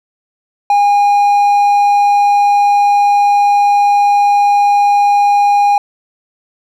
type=tone; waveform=triangle; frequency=815 Hz; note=G#5; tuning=33 cents flat; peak=-5 dBFS; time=0.7-5.78 s; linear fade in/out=2 ms; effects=none